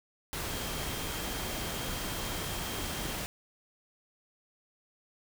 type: tone in noise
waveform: sine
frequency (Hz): 3200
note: G7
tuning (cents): +35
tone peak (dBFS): -46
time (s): 0.49-3.13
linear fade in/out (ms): 0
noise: pink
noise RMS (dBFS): -36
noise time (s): 0.33-3.26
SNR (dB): -13
effects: none